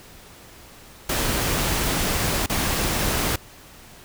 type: noise with dropouts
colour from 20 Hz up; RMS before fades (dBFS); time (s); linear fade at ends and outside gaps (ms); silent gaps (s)
pink; -23; 1.09-3.36; 5; 2.462-2.496
effects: pink hiss -46 dBFS RMS until 4.04 s